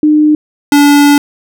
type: tone pair in turn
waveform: sine / square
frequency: 303 / 288.2 Hz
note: D#4 / D4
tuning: -46 / -33 cents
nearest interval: minor second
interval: 87 cents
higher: first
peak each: -4 dBFS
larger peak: neither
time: 0.03-0.35 / 0.72-1.18 s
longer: second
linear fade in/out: 2 ms
effects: none